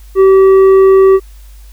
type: tone with tanh clipping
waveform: sine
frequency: 384.3 Hz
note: G4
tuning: 34 cents flat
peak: -4 dBFS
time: 0.15-1.2 s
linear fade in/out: 50 ms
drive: 7 dB
effects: added 50 Hz sine -32 dBFS peak until 1.72 s + white hiss -47 dBFS RMS until 1.72 s